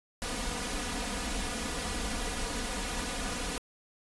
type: noise with comb filter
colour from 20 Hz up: pink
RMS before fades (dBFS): -34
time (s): 0.22-3.58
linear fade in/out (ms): 0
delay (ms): 4.1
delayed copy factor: +0.8
effects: resampled to 24000 Hz